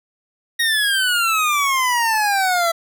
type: exponential sweep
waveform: 25% pulse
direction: down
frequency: 1885 to 661 Hz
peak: -12 dBFS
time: 0.59-2.72 s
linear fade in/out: 10 ms
effects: none